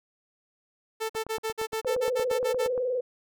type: tone bursts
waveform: sawtooth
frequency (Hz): 442.6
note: A4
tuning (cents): +10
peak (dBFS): -24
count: 12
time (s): 1-2.679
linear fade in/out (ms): 20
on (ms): 95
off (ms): 49
type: click train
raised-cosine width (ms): 1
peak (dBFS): -25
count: 15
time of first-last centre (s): 1.15-2.778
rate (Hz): 8.6
type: tone with vibrato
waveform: sine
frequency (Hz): 501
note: B4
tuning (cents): +25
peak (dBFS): -25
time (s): 1.85-3.01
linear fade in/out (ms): 10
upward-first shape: square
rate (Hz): 20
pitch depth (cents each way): 56
effects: none